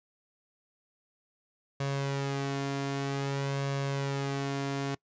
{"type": "tone with flanger", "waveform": "sawtooth", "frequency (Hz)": 138.59, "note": "C#3", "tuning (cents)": 0, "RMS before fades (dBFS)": -32, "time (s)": [1.8, 4.95], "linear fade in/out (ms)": 5, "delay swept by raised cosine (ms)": [1.8, 2.9], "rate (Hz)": 0.52, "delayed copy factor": 0.5, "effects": ["noise-tail reverb RT60 0.1 s tail -24 dB re dry", "resampled to 16000 Hz"]}